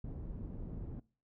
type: low-pass noise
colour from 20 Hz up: pink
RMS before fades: -43 dBFS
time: 0.04-1 s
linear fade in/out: 5 ms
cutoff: 260 Hz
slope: 12 dB/octave
effects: noise-tail reverb RT60 0.4 s tail -23 dB re dry